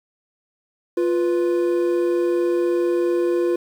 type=tone pair together; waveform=triangle; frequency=349.2 / 493.5 Hz; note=F4 / B4; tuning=0 / -1 cents; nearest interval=tritone; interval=599 cents; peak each=-16 / -22 dBFS; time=0.97-3.56 s; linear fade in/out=5 ms; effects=8-bit